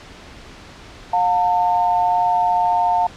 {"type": "tone pair together", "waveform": "sine", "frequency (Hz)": [714, 900.5], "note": ["F5", "A5"], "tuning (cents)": [38, 40], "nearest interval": "major third", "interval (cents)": 402, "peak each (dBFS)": -17, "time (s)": [1.13, 3.07], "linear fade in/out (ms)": 5, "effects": ["pink hiss -40 dBFS RMS until 3.16 s", "low-pass 5000 Hz 12 dB/octave"]}